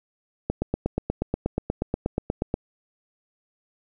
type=click train; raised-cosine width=2 ms; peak=-10 dBFS; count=18; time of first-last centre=0.5-2.541 s; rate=8.33 Hz; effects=none